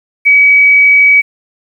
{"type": "tone", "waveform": "sine", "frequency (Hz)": 2273, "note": "C#7", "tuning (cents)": 43, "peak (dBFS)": -3, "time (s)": [0.25, 1.22], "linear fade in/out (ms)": 20, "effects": ["7-bit"]}